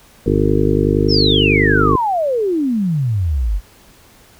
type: harmonic tone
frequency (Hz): 50.8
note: G#1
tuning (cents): -38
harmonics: 1 / 2 / 3 / 5 / 6 / 7 / 8 / 9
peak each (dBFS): -20 / -20 / -20 / -20 / -20 / -20 / -20 / -20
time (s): 0.26-1.96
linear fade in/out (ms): 5
type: exponential sweep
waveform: sine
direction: down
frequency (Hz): 5600 to 43.65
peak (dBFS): -14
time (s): 1.08-3.61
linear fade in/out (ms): 50
effects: pink hiss -47 dBFS RMS until 4.39 s